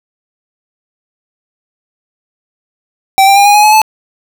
square tone with pitch steps, 775 / 789.9 / 805.1 / 820.6 / 836.4 / 852.5 / 868.9 Hz, G5 / G5 / G5 / G#5 / G#5 / G#5 / A5, -20 / +13 / +46 / -21 / +12 / +45 / -22 cents, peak -4 dBFS, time 3.18-3.817 s, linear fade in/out 0 ms, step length 91 ms, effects none

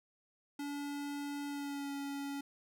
square tone with pitch glide, 286.5 to 280.6 Hz, D4 to C#4, -43 to +21 cents, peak -39 dBFS, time 0.59-2.41 s, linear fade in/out 5 ms, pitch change -36 cents, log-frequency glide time 1.46-1.92 s, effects none

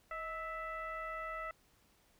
sine tone with frequency modulation, 1309 Hz, E6, 13 cents flat, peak -39 dBFS, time 0.11-1.51 s, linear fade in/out 2 ms, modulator 674 Hz, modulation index 1.1, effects pink hiss -70 dBFS RMS until 2.19 s

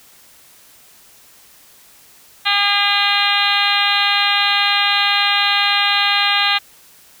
harmonic tone, 405.1 Hz, G#4, 43 cents flat, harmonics 2 / 3 / 4 / 5 / 6 / 7 / 8 / 9 / 10, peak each -22 / -22 / -22 / -22 / -22 / -22 / -22 / -22 / -22 dBFS, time 2.45-6.59 s, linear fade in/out 20 ms, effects white hiss -47 dBFS RMS until 7.2 s

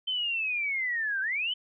sine linear two-way sweep, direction down then up, 3100 to 1523 to 3100 Hz, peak -27 dBFS, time 0.07-1.54 s, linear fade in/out 10 ms, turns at 1.21 s, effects none

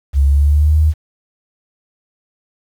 sine tone with pitch glide, 69.3 to 77.34 Hz, C#2 to D#2, 0 to -10 cents, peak -8 dBFS, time 0.13-0.94 s, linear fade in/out 50 ms, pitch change +190 cents, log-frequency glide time 0.24-0.78 s, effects 7-bit

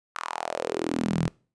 sawtooth tone with high-pass filter sweep, 41.2 Hz, E1, in tune, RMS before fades -29 dBFS, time 0.15-1.28 s, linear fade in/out 0 ms, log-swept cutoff 1300 to 140 Hz, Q 4.2, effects noise-tail reverb RT60 0.4 s tail -24 dB re dry + resampled to 22050 Hz

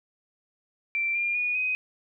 sine tone with pitch steps, 2349 / 2401 / 2454 / 2509 Hz, D7 / D7 / D#7 / D#7, 0 / +38 / -25 / +14 cents, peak -24 dBFS, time 0.95-1.75 s, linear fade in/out 0 ms, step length 200 ms, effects none

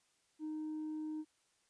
triangle tone with tanh clipping, 309.5 Hz, D#4, 9 cents flat, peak -39 dBFS, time 0.39-1.25 s, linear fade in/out 50 ms, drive 6 dB, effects white hiss -75 dBFS RMS until 1.69 s + resampled to 22050 Hz

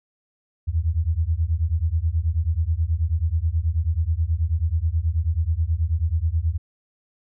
sine beating tone pair, 77.1 / 86.4 Hz, D#2 / F2, -15 / -18 cents, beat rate 9.3 Hz, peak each -22 dBFS, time 0.67-6.58 s, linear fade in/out 20 ms, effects none

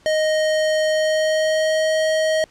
square tone with pitch glide, 622.3 to 630.3 Hz, D#5 to D#5, 0 to +22 cents, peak -17 dBFS, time 0.06-2.44 s, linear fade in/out 0 ms, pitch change +22 cents, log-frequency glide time 0.88-1.89 s, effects pink hiss -53 dBFS RMS until 2.5 s + low-pass 7000 Hz 12 dB/octave

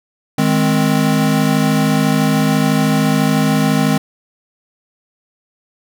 square chord, Ab major, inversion second, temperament equal, 155.56 / 207.7 / 261.6 Hz, Eb3 / Ab3 / C4, 0 / 0 / 0 cents, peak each -17 dBFS, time 0.38-3.98 s, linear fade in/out 5 ms, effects none

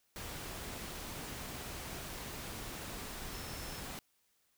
sine tone in noise, 5300 Hz, E8, 9 cents sharp, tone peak -53 dBFS, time 3.34-3.8 s, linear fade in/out 0 ms, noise pink, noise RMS -44 dBFS, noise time 0.16-3.99 s, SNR -12 dB, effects white hiss -75 dBFS RMS until 4.57 s

